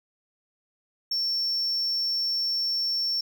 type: tone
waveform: triangle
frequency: 5440 Hz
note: F8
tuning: 46 cents flat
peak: -23 dBFS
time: 1.11-3.21 s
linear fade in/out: 5 ms
effects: none